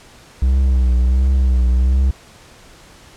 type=tone with vibrato; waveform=triangle; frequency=63.8 Hz; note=C2; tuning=43 cents flat; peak=-9 dBFS; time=0.42-2.11 s; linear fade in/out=5 ms; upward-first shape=triangle; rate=1.4 Hz; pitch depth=77 cents each way; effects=pink hiss -44 dBFS RMS until 3.16 s + low-pass 9000 Hz 12 dB/octave